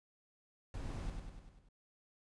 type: noise with echo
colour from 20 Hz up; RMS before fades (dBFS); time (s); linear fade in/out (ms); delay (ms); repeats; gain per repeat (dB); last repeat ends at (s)
brown; -43; 0.74-1.1; 2; 98; 6; -4; 1.688
effects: resampled to 22050 Hz